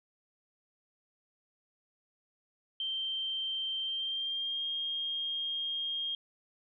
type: tone with pitch glide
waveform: sine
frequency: 3136 to 3230 Hz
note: G7 to G#7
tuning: 0 to -49 cents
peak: -32 dBFS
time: 2.8-6.15 s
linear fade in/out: 2 ms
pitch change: +51 cents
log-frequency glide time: 3.82-4.65 s
effects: none